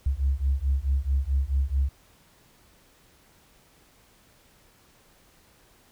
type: beating tone pair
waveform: sine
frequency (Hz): 66 / 70.6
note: C2 / C#2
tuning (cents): +16 / +32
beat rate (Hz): 4.6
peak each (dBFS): -24 / -24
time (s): 0.06-1.89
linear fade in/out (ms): 5
effects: tanh soft clip ceiling -16 dBFS + pink hiss -59 dBFS RMS until 5.91 s